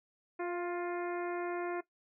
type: harmonic tone with a mistuned harmonic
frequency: 351.7 Hz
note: F4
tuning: 12 cents sharp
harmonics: 1 / 2 / 3 / 4 / 5 / 6 / 7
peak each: -35 / -41 / -45 / -47 / -49 / -51 / -52 dBFS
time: 0.39-1.81 s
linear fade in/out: 10 ms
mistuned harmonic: 2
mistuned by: -20 cents
effects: noise-tail reverb RT60 0.1 s tail -17 dB re dry